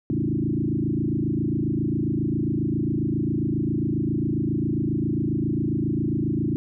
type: tone with frequency modulation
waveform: sine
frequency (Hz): 220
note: A3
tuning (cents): 0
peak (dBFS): -21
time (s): 0.1-6.56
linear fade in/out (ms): 0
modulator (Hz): 27.4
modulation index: 4.3
effects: none